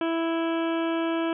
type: harmonic tone with a mistuned harmonic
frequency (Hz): 330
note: E4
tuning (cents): +2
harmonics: 1 / 2 / 3 / 4 / 5 / 7 / 8 / 9 / 10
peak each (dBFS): -25 / -31 / -35 / -37 / -39 / -42 / -43 / -44 / -45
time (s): 0.01-1.33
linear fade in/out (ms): 2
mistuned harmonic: 10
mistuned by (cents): -22
effects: none